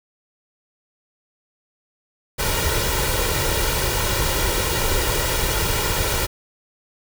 pink noise with comb filter, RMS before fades -21 dBFS, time 2.38-6.27 s, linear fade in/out 20 ms, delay 2.1 ms, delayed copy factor +0.65, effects none

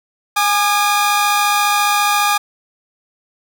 sawtooth tone pair together, 826.2 / 1212 Hz, G#5 / D#6, -9 / -46 cents, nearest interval perfect fifth, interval 663 cents, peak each -12 dBFS, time 0.36-2.38 s, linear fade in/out 10 ms, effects none

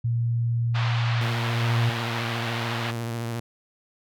sine tone, 117.4 Hz, A#2, 13 cents sharp, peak -21 dBFS, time 0.04-1.9 s, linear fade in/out 10 ms
pink band-pass noise, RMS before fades -32 dBFS, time 0.74-2.92 s, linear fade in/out 20 ms, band 730 to 3900 Hz, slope 24 dB/octave
sawtooth tone with vibrato, 116.54 Hz, A#2, in tune, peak -24 dBFS, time 1.21-3.4 s, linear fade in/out 5 ms, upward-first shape sine, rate 14 Hz, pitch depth 37 cents each way
effects none

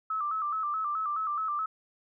sine tone with vibrato, 1237 Hz, D#6, 10 cents flat, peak -28 dBFS, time 0.1-1.66 s, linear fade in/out 5 ms, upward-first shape square, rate 4.7 Hz, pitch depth 79 cents each way, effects none

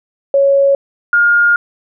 sine tone pair in turn, 554.4 / 1418.1 Hz, C#5 / F6, 0 / +26 cents, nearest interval octave + major third, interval 1626 cents, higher second, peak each -7 dBFS, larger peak neither, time 0.34-0.75 / 1.13-1.56 s, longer second, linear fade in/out 2 ms, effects none

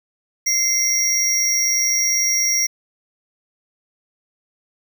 square tone pair together, 2093 / 5657 Hz, C7 / F8, 0 / +21 cents, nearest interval octave + perfect fourth, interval 1721 cents, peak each -25 / -17 dBFS, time 0.46-2.67 s, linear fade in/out 10 ms, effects none

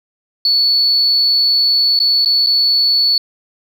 sine tone with dropouts, 4435 Hz, C#8, in tune, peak -9 dBFS, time 0.45-3.18 s, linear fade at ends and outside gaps 2 ms, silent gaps 1.991-2.001 / 2.249-2.258 / 2.463-2.469 s, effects tanh soft clip ceiling -5 dBFS

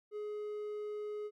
triangle tone, 420 Hz, G#4, 19 cents sharp, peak -36 dBFS, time 0.11-1.31 s, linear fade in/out 50 ms, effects none

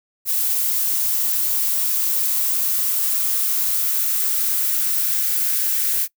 violet noise with high-pass filter sweep, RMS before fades -20 dBFS, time 0.25-6.08 s, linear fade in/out 50 ms, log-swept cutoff 740 to 1600 Hz, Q 2.7, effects noise-tail reverb RT60 0.1 s tail -22 dB re dry

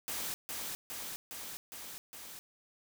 white noise with echo, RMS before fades -38 dBFS, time 0.08-0.34 s, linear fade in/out 0 ms, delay 410 ms, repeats 5, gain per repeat -2 dB, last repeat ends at 2.39 s, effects none

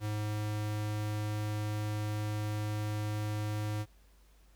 square tone, 105.8 Hz, G#2, 33 cents sharp, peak -33 dBFS, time 0-3.86 s, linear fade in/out 50 ms, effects added 50 Hz sine -59 dBFS peak until 4.55 s + pink hiss -68 dBFS RMS until 4.55 s

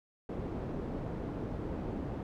white low-pass noise, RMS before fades -38 dBFS, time 0.29-2.23 s, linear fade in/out 2 ms, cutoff 350 Hz, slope 12 dB/octave, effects none

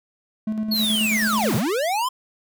triangle tone with tremolo, 216.5 Hz, A3, 28 cents flat, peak -19 dBFS, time 0.47-1.58 s, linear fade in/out 5 ms, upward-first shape square, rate 9.3 Hz, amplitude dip 40%
square linear two-way sweep, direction down then up, 4409 to 103.83 to 1063 Hz, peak -21 dBFS, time 0.71-2.09 s, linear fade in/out 10 ms, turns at 1.55 s
white noise, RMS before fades -33 dBFS, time 0.73-1.63 s, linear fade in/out 50 ms
effects none

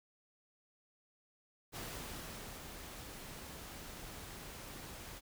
pink noise with ADSR envelope, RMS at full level -44 dBFS, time 1.72-5.21 s, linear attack 40 ms, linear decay 800 ms, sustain -5 dB, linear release 37 ms, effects none

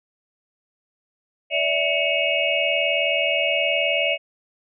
sine tone cluster, 576 / 655 / 2229 / 2578 / 2846 Hz, D5 / E5 / C#7 / E7 / F7, -34 / -11 / +9 / -39 / +32 cents, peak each -25 dBFS, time 1.5-4.18 s, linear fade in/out 50 ms, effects none

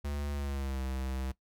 square tone with pitch glide, 72 to 65.64 Hz, D2 to C2, -34 to +6 cents, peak -34 dBFS, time 0.04-1.32 s, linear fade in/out 10 ms, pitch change -160 cents, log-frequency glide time 0.32-0.82 s, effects noise-tail reverb RT60 0.1 s tail -18 dB re dry

